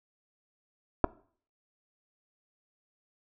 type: clicks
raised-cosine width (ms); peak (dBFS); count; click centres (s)
1; -9; 2; 1.042 / 1.045
effects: noise-tail reverb RT60 0.5 s tail -22 dB re dry